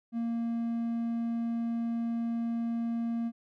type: tone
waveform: triangle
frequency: 232 Hz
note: A#3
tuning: 8 cents flat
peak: -27 dBFS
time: 0.12-3.32 s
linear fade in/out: 50 ms
effects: none